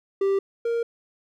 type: tone pair in turn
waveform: triangle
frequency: 392 / 466.2 Hz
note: G4 / A#4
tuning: 0 / 0 cents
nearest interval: minor third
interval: 300 cents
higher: second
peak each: -17 / -20 dBFS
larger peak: first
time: 0.21-0.39 / 0.65-0.83 s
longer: neither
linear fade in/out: 5 ms
effects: none